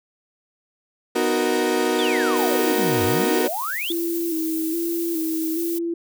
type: chord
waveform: 35% pulse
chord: B major seventh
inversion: none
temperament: equal with one note detuned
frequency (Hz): 249.2 / 311.1 / 370 / 466.2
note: B3 / D#4 / F#4 / A#4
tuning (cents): +16 / 0 / 0 / 0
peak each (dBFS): -25 / -24 / -21 / -22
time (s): 1.15-3.48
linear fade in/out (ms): 10
type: exponential two-way sweep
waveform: sine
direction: down then up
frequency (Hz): 3643 to 92.5 to 3643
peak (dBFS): -25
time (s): 1.99-3.92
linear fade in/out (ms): 0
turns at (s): 3.04
type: noise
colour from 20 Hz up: violet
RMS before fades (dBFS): -31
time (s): 2.36-5.79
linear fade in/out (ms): 10
type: tone with vibrato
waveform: sine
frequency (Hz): 329.6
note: E4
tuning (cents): 0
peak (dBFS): -22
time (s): 3.9-5.94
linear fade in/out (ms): 5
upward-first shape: square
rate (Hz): 1.2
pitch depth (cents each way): 44
effects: none

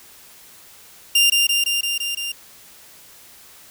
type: tone with echo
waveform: sawtooth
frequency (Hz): 2794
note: F7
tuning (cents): 0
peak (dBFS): -9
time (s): 1.15-1.3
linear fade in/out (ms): 5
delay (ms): 170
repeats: 6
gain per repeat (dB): -2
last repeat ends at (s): 2.32
effects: white hiss -46 dBFS RMS until 3.7 s

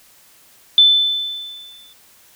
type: tone with exponential decay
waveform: sine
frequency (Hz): 3520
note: A7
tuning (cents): 0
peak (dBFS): -5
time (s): 0.78-1.93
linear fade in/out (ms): 1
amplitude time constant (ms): 250
effects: white hiss -50 dBFS RMS until 2.35 s

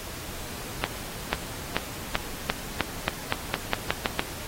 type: accelerating click train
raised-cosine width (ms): 0.3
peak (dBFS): -6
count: 13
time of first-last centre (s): 0.84-4.194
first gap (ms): 490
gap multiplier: 0.89
effects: pink hiss -38 dBFS RMS until 4.47 s + AAC 48 kbps

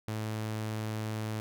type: tone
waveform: sawtooth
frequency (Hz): 108.8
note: A2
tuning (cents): -19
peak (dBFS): -29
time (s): 0.08-1.4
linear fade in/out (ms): 0
effects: none

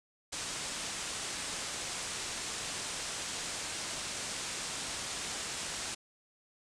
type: low-pass noise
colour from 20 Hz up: white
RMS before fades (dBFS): -39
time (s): 0.32-5.95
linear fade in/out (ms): 10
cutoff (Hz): 9000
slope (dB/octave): 48
effects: none

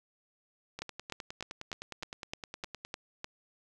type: two click trains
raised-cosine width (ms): 0.2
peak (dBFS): -23 / -20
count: 21 / 9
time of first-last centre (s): 0.79-2.85 / 0.82-3.244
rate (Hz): 9.71 / 3.3
effects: none

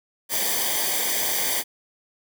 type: noise with comb filter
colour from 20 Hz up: white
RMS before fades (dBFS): -24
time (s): 0.29-1.64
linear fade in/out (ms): 50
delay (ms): 0.74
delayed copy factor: -0.8
effects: none

